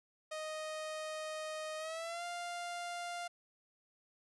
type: tone with pitch glide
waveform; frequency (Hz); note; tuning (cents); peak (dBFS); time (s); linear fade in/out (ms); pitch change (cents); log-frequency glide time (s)
sawtooth; 622.3 to 698.5; D#5 to F5; 0 to 0; -36; 0.31-3.28; 10; +200; 1.78-2.24
effects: resampled to 24000 Hz + 12-bit